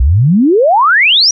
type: exponential sweep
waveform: sine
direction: up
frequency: 57.1 to 5920 Hz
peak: -5 dBFS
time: 0-1.31 s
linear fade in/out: 5 ms
effects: none